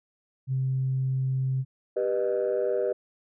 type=tone; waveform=sine; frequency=131.6 Hz; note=C3; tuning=10 cents sharp; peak=-23 dBFS; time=0.47-1.65 s; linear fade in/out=50 ms
type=chord; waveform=sine; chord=G augmented; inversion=none; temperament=just; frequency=392 / 490 / 612.5 Hz; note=G4 / B4 / D#5; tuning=0 / -14 / -27 cents; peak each=-27 / -26 / -28 dBFS; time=1.96-2.93 s; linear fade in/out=10 ms
effects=tanh soft clip ceiling -18 dBFS